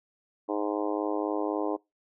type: harmonic tone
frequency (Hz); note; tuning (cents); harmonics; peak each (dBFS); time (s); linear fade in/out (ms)
103.83; G#2; 0; 3 / 4 / 5 / 6 / 7 / 8 / 9 / 10; -31 / -33 / -35 / -37 / -38 / -39 / -40 / -41; 0.48-1.77; 20
effects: noise-tail reverb RT60 0.2 s tail -23 dB re dry